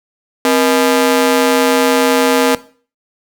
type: ring-modulated tone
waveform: sawtooth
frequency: 370 Hz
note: F#4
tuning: in tune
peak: -3 dBFS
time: 0.45-2.55 s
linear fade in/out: 0 ms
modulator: 107 Hz
effects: noise-tail reverb RT60 0.4 s tail -17 dB re dry